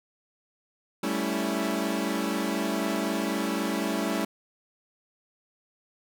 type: chord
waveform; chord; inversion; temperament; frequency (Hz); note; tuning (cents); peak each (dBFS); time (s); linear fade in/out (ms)
sawtooth; A dominant seventh; third; equal with one note detuned; 196 / 220 / 279.4 / 329.6; G3 / A3 / C#4 / E4; 0 / 0 / +14 / 0; -28; 1.03-4.25; 5
effects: none